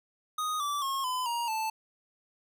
square tone with pitch steps, 1244.5 / 1161.2 / 1083.4 / 1010.8 / 943.2 / 880 Hz, D#6 / D6 / C#6 / B5 / A#5 / A5, 0 / -20 / -40 / +40 / +20 / 0 cents, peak -30 dBFS, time 0.38-1.7 s, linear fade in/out 5 ms, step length 220 ms, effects none

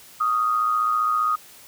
sine tone with amplitude modulation, 1244.5 Hz, D#6, in tune, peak -16 dBFS, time 0.2-1.36 s, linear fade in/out 10 ms, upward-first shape sine, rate 115 Hz, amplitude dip 55%, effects white hiss -47 dBFS RMS until 1.67 s

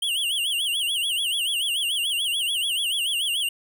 square tone with vibrato, 3062 Hz, G7, 41 cents flat, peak -23 dBFS, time 0.02-3.49 s, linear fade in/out 5 ms, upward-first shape sine, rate 6.9 Hz, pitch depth 180 cents each way, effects none

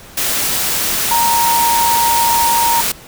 sine tone in noise, 932.3 Hz, A#5, in tune, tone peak -12 dBFS, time 1.11-2.81 s, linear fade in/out 5 ms, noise white, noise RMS -17 dBFS, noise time 0.17-2.92 s, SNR +2 dB, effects pink hiss -38 dBFS RMS until 3.07 s

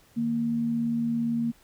sine tone pair together, 155.56 / 233.1 Hz, D#3 / A#3, 0 / 0 cents, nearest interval perfect fifth, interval 700 cents, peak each -36 / -24 dBFS, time 0.16-1.52 s, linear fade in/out 20 ms, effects pink hiss -59 dBFS RMS until 1.63 s

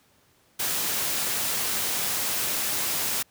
white noise, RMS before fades -27 dBFS, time 0.59-3.23 s, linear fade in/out 10 ms, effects pink hiss -62 dBFS RMS until 3.3 s + high-pass 80 Hz 12 dB/octave

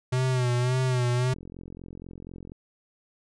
square tone with vibrato, 125.8 Hz, B2, 32 cents sharp, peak -23 dBFS, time 0.12-1.34 s, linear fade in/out 10 ms, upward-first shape sine, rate 1.8 Hz, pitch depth 56 cents each way
click train, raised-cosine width 3 ms, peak -29 dBFS, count 53, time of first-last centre 1.34-2.519 s, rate 44.1 Hz
effects resampled to 22050 Hz

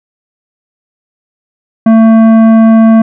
sine tone with tanh clipping, 223.8 Hz, A3, 30 cents sharp, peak -3 dBFS, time 1.86-3.02 s, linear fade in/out 5 ms, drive 12 dB, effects none

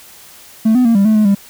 triangle tone with pitch steps, 220.9 / 251 / 230.4 / 198.1 / 217.7 / 213.8 / 199.2 Hz, A3 / B3 / A#3 / G3 / A3 / A3 / G3, +7 / +28 / -20 / +18 / -18 / -49 / +28 cents, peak -5 dBFS, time 0.65-1.35 s, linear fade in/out 10 ms, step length 100 ms, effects tanh soft clip ceiling -2 dBFS + white hiss -40 dBFS RMS until 1.49 s

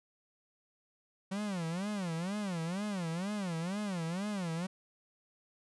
45% pulse tone with vibrato, 185 Hz, F#3, in tune, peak -34 dBFS, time 1.31-4.67 s, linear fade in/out 10 ms, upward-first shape sine, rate 2.1 Hz, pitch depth 230 cents each way, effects resampled to 24000 Hz

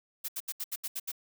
blue noise bursts, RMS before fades -35 dBFS, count 8, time 0.24-1.118 s, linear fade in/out 10 ms, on 45 ms, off 74 ms, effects none

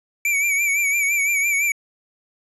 square tone with vibrato, 2300 Hz, D7, 37 cents flat, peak -18 dBFS, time 0.25-1.72 s, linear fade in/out 2 ms, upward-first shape sine, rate 5.9 Hz, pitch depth 62 cents each way, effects resampled to 32000 Hz + 9-bit

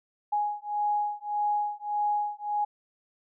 sine beating tone pair, 830.6 / 832.3 Hz, G#5 / G#5, 0 / +4 cents, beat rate 1.7 Hz, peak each -29 dBFS, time 0.32-2.65 s, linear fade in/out 10 ms, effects none

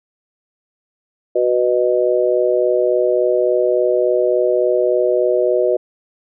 sine chord, B major, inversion second, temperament just, 370.4 / 493.9 / 617.4 Hz, F#4 / B4 / D#5, +2 / 0 / -14 cents, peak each -17 dBFS, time 1.35-5.77 s, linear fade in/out 10 ms, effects none

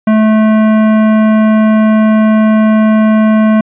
sine tone with hard clipping, 217.2 Hz, A3, 22 cents flat, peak -7 dBFS, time 0.07-3.61 s, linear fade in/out 5 ms, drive 15 dB, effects resampled to 8000 Hz

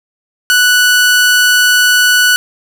sawtooth tone, 1480 Hz, F#6, in tune, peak -3 dBFS, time 0.5-2.36 s, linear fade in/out 0 ms, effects none

